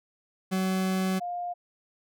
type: tone pair in turn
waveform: 40% pulse / sine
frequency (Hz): 188.1 / 705.9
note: F#3 / F5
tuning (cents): +29 / +18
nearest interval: octave + major seventh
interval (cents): 2289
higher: second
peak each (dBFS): -24 / -30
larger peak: first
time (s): 0.51-1.2 / 1.2-1.54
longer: first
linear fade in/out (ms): 20
effects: none